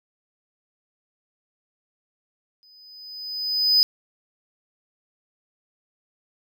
triangle tone with exponential growth, 5000 Hz, D#8, 8 cents sharp, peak -11 dBFS, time 2.63-3.83 s, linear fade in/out 0 ms, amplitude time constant 260 ms, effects none

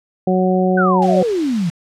harmonic tone, 185 Hz, F#3, in tune, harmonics 1 / 2 / 3 / 4, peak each -15 / -18 / -20 / -21 dBFS, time 0.27-1.23 s, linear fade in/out 5 ms
sine exponential sweep, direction down, 1552 to 158.2 Hz, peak -15 dBFS, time 0.77-1.7 s, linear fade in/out 10 ms
white noise, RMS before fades -32 dBFS, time 1.02-1.7 s, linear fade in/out 0 ms
effects low-pass 5000 Hz 12 dB/octave

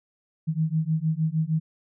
sine beating tone pair, 155.56 / 162.06 Hz, D#3 / E3, 0 / -29 cents, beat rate 6.5 Hz, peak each -25 dBFS, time 0.47-1.6 s, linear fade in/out 20 ms, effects none

